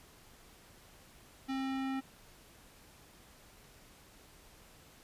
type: tone with low-pass filter sweep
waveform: square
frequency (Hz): 266.7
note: C4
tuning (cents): +33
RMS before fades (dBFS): -36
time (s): 1.48-2.01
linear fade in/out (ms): 20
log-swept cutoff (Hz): 4300 to 2300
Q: 0.98
effects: pink hiss -59 dBFS RMS until 5.03 s + resampled to 32000 Hz